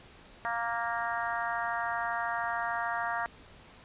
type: harmonic tone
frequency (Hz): 233.1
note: A#3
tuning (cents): 0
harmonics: 3 / 4 / 5 / 6 / 7 / 8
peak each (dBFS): -35 / -36 / -37 / -38 / -38 / -39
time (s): 0.45-3.26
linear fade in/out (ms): 0
effects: pink hiss -54 dBFS RMS until 3.84 s + resampled to 8000 Hz